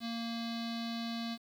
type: tone with low-pass filter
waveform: square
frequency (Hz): 231.4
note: A#3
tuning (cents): -13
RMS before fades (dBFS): -38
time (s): 0-1.38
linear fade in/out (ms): 50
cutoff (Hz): 4200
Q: 5.9
effects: 10-bit